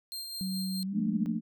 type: tone with tremolo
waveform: sawtooth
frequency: 4186 Hz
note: C8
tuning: in tune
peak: -33 dBFS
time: 0.12-0.83 s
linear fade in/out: 0 ms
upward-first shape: sine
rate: 4.8 Hz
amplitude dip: 35%
type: tone with pitch glide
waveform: sine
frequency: 187.1 to 204 Hz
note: F#3 to G#3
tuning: +20 to -31 cents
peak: -31 dBFS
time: 0.41-1.26 s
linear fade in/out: 0 ms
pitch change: +149 cents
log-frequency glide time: 0.84-0.95 s
type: chord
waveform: sine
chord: Bb major seventh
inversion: second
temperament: equal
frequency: 174.61 / 220 / 233.1 / 293.7 Hz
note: F3 / A3 / Bb3 / D4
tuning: 0 / 0 / 0 / 0 cents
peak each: -34 / -31 / -35 / -37 dBFS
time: 0.92-1.41 s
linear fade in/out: 50 ms
effects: none